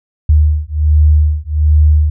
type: beating tone pair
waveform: sine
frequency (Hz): 75.3 / 76.6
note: D2 / D#2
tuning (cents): +44 / -27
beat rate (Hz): 1.3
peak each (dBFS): -10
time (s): 0.29-2.1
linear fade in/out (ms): 5
effects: none